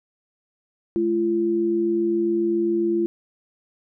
sine tone pair together, 214.2 / 341.6 Hz, A3 / F4, -46 / -38 cents, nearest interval minor sixth, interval 808 cents, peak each -27 / -19 dBFS, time 0.96-3.06 s, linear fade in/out 0 ms, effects none

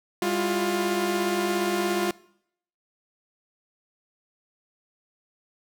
sawtooth tone cluster, 201.2 / 337 / 354.1 Hz, G3 / E4 / F4, +45 / +38 / +24 cents, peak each -26 / -28 / -21 dBFS, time 0.22-2.11 s, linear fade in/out 2 ms, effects noise-tail reverb RT60 0.7 s tail -22 dB re dry

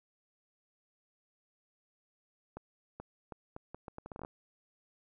accelerating click train, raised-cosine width 1 ms, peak -29 dBFS, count 14, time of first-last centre 2.57-4.249 s, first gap 430 ms, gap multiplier 0.75, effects none

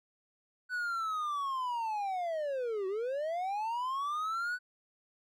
triangle linear two-way sweep, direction down then up, 1500 to 370 to 1500 Hz, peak -30 dBFS, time 0.69-4.59 s, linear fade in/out 50 ms, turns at 2.87 s, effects none

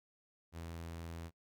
sawtooth tone, 83.4 Hz, E2, 21 cents sharp, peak -40 dBFS, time 0.52-1.31 s, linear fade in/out 50 ms, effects noise-tail reverb RT60 0.1 s tail -22 dB re dry

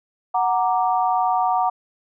sine chord, Gb augmented, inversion none, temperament equal, 740 / 932.3 / 1174.7 Hz, Gb5 / Bb5 / D6, 0 / 0 / 0 cents, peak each -19 / -22 / -25 dBFS, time 0.34-1.7 s, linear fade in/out 10 ms, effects none

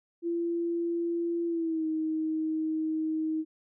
sine tone with pitch glide, 340 to 315.4 Hz, F4 to D#4, -46 to +24 cents, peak -27 dBFS, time 0.22-3.45 s, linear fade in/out 50 ms, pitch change -130 cents, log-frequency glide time 1.46-1.86 s, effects none

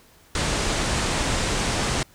pink low-pass noise, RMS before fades -24 dBFS, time 0.35-2.03 s, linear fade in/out 2 ms, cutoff 9200 Hz, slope 48 dB/octave, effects pink hiss -54 dBFS RMS until 2.14 s

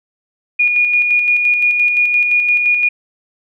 sine tone with tremolo, 2442 Hz, D#7, 33 cents flat, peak -9 dBFS, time 0.59-2.89 s, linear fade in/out 10 ms, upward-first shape square, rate 5.8 Hz, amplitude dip 35%, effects none

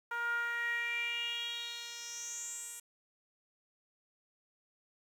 10% pulse tone with band-pass filter sweep, 471.7 Hz, A#4, 20 cents sharp, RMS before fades -38 dBFS, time 0.11-2.8 s, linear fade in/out 5 ms, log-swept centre 1200 to 9300 Hz, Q 5.4, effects 10-bit

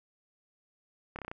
slowing click train, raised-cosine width 0.5 ms, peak -24 dBFS, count 6, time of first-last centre 1.16-1.315 s, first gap 28 ms, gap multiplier 1.05, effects none

